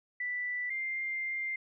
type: tone pair in turn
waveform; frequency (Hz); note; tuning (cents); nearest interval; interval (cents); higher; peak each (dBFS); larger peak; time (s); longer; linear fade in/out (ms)
sine; 1975.5 / 2101; B6 / C7; 0 / +7; minor second; 107; second; -32 / -32; neither; 0.2-0.7 / 0.7-1.56; second; 5
effects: none